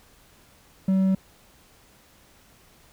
sine tone with hard clipping, 190.5 Hz, G3, 49 cents flat, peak -19 dBFS, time 0.88-1.15 s, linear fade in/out 5 ms, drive 3 dB, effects pink hiss -56 dBFS RMS until 2.92 s

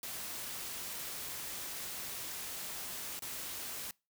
white noise with dropouts, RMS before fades -42 dBFS, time 0.03-3.91 s, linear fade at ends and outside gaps 2 ms, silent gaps 3.193-3.221 s, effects noise-tail reverb RT60 0.3 s tail -26 dB re dry

